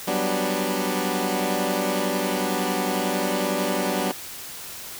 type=chord; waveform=15% pulse; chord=G major seventh; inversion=third; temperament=equal; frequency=185 / 196 / 246.9 / 293.7 Hz; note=F#3 / G3 / B3 / D4; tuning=0 / 0 / 0 / 0 cents; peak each=-22 dBFS; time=0.07-4.12 s; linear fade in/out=10 ms; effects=white hiss -37 dBFS RMS until 4.99 s